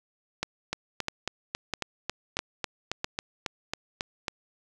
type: two click trains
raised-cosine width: 0.2 ms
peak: -12 / -11 dBFS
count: 14 / 5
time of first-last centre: 0.73-4.282 / 0.43-3.044 s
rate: 3.66 / 1.53 Hz
effects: none